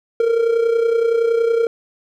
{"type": "tone with amplitude modulation", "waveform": "triangle", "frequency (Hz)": 461.3, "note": "A#4", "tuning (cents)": -18, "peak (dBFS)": -9, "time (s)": [0.2, 1.67], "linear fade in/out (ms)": 2, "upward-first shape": "sine", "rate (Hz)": 30.7, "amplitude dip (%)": 60, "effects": []}